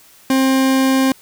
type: tone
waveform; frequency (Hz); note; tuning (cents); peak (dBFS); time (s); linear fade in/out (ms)
40% pulse; 265.1; C4; +23; -11; 0.3-1.12; 2
effects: white hiss -47 dBFS RMS until 1.21 s